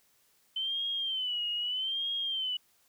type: tone with vibrato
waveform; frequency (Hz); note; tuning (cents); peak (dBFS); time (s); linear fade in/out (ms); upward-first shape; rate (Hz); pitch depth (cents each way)
sine; 3062; G7; -41; -30; 0.56-2.57; 5; sine; 0.8; 110
effects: white hiss -68 dBFS RMS until 2.88 s